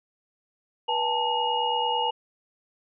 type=tone cluster; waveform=sine; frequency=485.1 / 820 / 889 / 2873 Hz; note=B4 / G#5 / A5 / F7; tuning=-31 / -22 / +18 / +48 cents; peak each=-31 / -32 / -25 / -29 dBFS; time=0.88-2.11 s; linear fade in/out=10 ms; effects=none